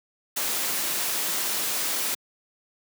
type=noise; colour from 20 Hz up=white; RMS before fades=-27 dBFS; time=0.36-2.15 s; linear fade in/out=10 ms; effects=high-pass 200 Hz 12 dB/octave